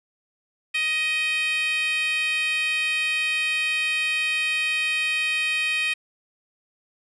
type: tone with high-pass filter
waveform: 10% pulse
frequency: 626 Hz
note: D#5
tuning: 10 cents sharp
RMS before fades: -24 dBFS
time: 0.74-5.94 s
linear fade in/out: 10 ms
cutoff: 2300 Hz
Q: 6.3
effects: resampled to 24000 Hz